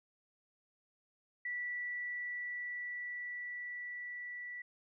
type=tone with level ramp; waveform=sine; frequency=1958 Hz; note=B6; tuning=15 cents flat; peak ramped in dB=-36 to -42 dBFS; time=1.45-4.62 s; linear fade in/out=5 ms; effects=none